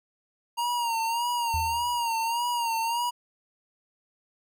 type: tone with vibrato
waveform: square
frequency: 935 Hz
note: A#5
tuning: 5 cents sharp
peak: -26 dBFS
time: 0.57-3.11 s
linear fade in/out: 20 ms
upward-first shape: sine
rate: 1.7 Hz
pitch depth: 62 cents each way
type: tone with exponential decay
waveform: sine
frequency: 81 Hz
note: E2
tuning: 30 cents flat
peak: -26 dBFS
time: 1.54-2.1 s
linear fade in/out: 0 ms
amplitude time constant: 120 ms
effects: none